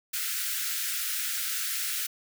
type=high-pass noise; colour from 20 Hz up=white; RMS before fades=-31 dBFS; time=0.13-2.07 s; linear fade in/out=10 ms; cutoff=1300 Hz; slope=96 dB/octave; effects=none